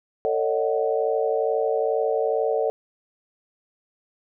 sine chord, D# half-diminished seventh, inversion second, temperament just, 448 / 560 / 622.3 / 746.7 Hz, A4 / C#5 / D#5 / F#5, +31 / +18 / 0 / +16 cents, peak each -23 / -26 / -27 / -29 dBFS, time 0.25-2.7 s, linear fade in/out 0 ms, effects none

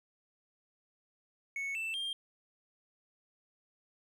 triangle tone with pitch steps, 2210 / 2659 / 3198 Hz, C#7 / E7 / G7, -6 / +14 / +34 cents, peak -33 dBFS, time 1.56-2.13 s, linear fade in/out 2 ms, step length 190 ms, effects none

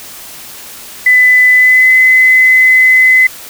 sine tone with pitch glide, 2003 to 2030 Hz, B6 to B6, +24 to +47 cents, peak -3 dBFS, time 1.06-3.27 s, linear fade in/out 5 ms, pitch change +23 cents, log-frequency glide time 1.56-1.94 s, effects white hiss -30 dBFS RMS until 3.49 s

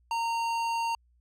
sine tone with tanh clipping, 922 Hz, A#5, 19 cents flat, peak -29 dBFS, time 0.11-0.95 s, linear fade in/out 2 ms, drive 16 dB, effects added 60 Hz sine -62 dBFS peak until 1.2 s

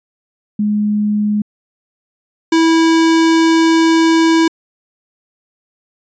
sine / square tone pair in turn, 209.3 / 326.7 Hz, G#3 / E4, +14 / -15 cents, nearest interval minor sixth, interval 771 cents, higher second, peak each -12 / -9 dBFS, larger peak second, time 0.59-1.42 / 2.52-4.48 s, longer second, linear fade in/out 5 ms, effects resampled to 16000 Hz

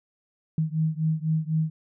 sine beating tone pair, 156.5 / 160.5 Hz, D#3 / E3, +10 / -46 cents, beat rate 4 Hz, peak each -25 / -26 dBFS, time 0.58-1.7 s, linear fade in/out 2 ms, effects none

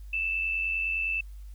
sine tone with amplitude modulation, 2646 Hz, E7, 6 cents sharp, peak -24 dBFS, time 0.13-1.21 s, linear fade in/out 5 ms, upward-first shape sine, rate 89.8 Hz, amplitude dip 50%, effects added 50 Hz sine -40 dBFS peak until 1.54 s + white hiss -65 dBFS RMS until 1.54 s

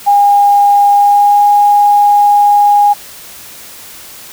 sine tone with pitch glide, 812 to 821 Hz, G#5 to G#5, -39 to -20 cents, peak -4 dBFS, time 0.06-2.94 s, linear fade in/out 20 ms, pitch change +19 cents, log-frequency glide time 0.9-1.45 s, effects white hiss -32 dBFS RMS until 4.32 s

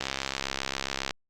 click train, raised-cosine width 0.2 ms, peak -11 dBFS, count 75, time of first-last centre 0.01-1.108 s, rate 67.4 Hz, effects Opus 32 kbps

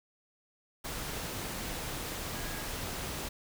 sine tone in noise, 1647 Hz, G#6, 15 cents flat, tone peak -47 dBFS, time 2.35-2.65 s, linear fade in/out 10 ms, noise pink, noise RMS -38 dBFS, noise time 0.84-3.29 s, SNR -12 dB, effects none

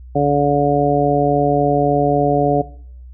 harmonic tone, 143.6 Hz, D3, 39 cents flat, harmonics 1 / 2 / 3 / 4 / 5, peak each -19 / -19 / -19 / -19 / -19 dBFS, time 0.15-2.62 s, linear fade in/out 10 ms, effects noise-tail reverb RT60 0.6 s tail -19 dB re dry + added 62 Hz sine -34 dBFS peak until 3.13 s

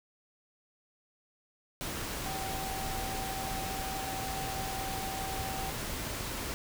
sine tone in noise, 770 Hz, G5, 31 cents flat, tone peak -38 dBFS, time 2.26-5.7 s, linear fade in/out 0 ms, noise pink, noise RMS -37 dBFS, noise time 1.81-6.54 s, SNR -4 dB, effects none

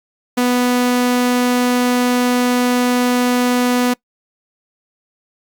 sawtooth tone, 246.9 Hz, B3, in tune, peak -9 dBFS, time 0.37-3.94 s, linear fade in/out 10 ms, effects noise-tail reverb RT60 0.1 s tail -23 dB re dry + Opus 48 kbps

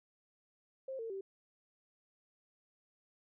sine tone with pitch steps, 530 / 453.5 / 388 Hz, C5 / A#4 / G4, +22 / -48 / -18 cents, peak -39 dBFS, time 0.88-1.21 s, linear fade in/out 5 ms, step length 110 ms, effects none

